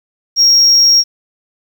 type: tone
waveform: sine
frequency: 5588 Hz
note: F8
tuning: in tune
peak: -3 dBFS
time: 0.36-1.04 s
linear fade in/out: 50 ms
effects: tanh soft clip ceiling -4 dBFS + 7-bit